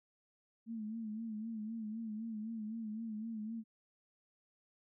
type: tone with vibrato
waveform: sine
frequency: 220.5 Hz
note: A3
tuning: 4 cents sharp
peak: -39 dBFS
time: 0.66-3.64 s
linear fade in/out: 50 ms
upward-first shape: sine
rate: 3.9 Hz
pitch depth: 72 cents each way
effects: none